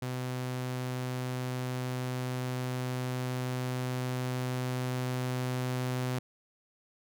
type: tone with level ramp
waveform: sawtooth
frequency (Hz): 126.8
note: B2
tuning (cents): +46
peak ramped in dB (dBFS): -29 to -26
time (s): 0.02-6.19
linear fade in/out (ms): 5
effects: none